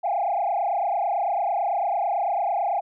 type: tone with frequency modulation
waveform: sine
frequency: 750 Hz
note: F#5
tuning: 23 cents sharp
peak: -20 dBFS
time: 0.03-2.81 s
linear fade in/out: 20 ms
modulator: 29 Hz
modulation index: 2.8
effects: tanh soft clip ceiling -17 dBFS